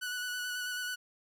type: tone with vibrato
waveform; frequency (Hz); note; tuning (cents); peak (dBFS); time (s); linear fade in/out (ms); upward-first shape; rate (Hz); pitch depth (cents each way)
sawtooth; 1480; F#6; 0; -31; 0.01-0.96; 20; square; 9.2; 15
effects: none